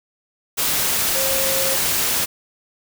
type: tone in noise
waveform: sine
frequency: 536 Hz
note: C5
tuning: 42 cents sharp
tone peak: -24 dBFS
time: 1.14-1.76 s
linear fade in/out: 20 ms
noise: white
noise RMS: -20 dBFS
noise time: 0.57-2.26 s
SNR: -7 dB
effects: none